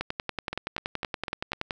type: two click trains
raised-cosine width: 0.3 ms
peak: -13 / -16 dBFS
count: 19 / 5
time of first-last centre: 0.01-1.708 / 0.53-1.533 s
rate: 10.6 / 3.99 Hz
effects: none